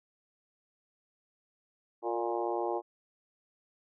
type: harmonic tone with a mistuned harmonic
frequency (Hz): 117.8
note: A#2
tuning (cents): +19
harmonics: 3 / 4 / 5 / 6 / 7 / 8 / 9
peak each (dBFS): -34 / -37 / -38 / -39 / -36 / -43 / -44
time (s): 2.02-2.82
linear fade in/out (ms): 50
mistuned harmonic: 4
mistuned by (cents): -33
effects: none